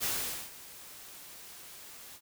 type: noise with ADSR envelope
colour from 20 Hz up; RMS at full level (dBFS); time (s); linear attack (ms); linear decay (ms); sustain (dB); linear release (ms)
white; -31; 0-2.21; 37; 460; -18; 63
effects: none